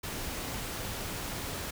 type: noise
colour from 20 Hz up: pink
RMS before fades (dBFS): -37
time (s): 0.03-1.71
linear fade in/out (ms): 10
effects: none